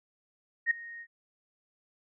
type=tone with ADSR envelope; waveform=sine; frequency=1862 Hz; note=A#6; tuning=2 cents flat; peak=-20 dBFS; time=0.66-1.07 s; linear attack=47 ms; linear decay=8 ms; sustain=-21 dB; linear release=59 ms; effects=none